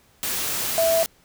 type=tone in noise; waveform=sine; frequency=659.3 Hz; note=E5; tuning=in tune; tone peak=-17 dBFS; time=0.78-1.03 s; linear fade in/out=0 ms; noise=white; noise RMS=-26 dBFS; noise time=0.23-1.06 s; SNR=+6 dB; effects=pink hiss -58 dBFS RMS until 1.24 s